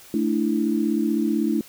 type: chord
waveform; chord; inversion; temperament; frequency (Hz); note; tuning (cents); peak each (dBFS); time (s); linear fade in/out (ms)
sine; A suspended fourth; none; equal; 220 / 293.7 / 329.6; A3 / D4 / E4; 0 / 0 / 0; -23 / -24 / -24; 0.14-1.61; 2
effects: white hiss -47 dBFS RMS until 1.68 s